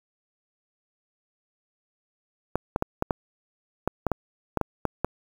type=clicks; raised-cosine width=1 ms; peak=-9 dBFS; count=12; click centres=2.556 / 2.761 / 2.824 / 3.024 / 3.108 / 3.876 / 4.067 / 4.117 / 4.573 / 4.613 / 4.853 / 5.046 s; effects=7-bit